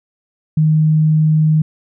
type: tone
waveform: sine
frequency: 155.56 Hz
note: D#3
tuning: in tune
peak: -9 dBFS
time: 0.57-1.62 s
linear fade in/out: 5 ms
effects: none